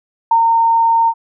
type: tone with ADSR envelope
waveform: sine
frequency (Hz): 916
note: A#5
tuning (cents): -31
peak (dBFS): -7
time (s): 0.31-1.14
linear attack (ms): 5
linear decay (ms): 84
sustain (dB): -2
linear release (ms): 59
effects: none